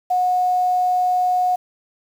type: tone with quantisation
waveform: sine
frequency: 728 Hz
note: F#5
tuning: 28 cents flat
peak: -15 dBFS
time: 0.1-1.56 s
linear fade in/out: 10 ms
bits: 7
effects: none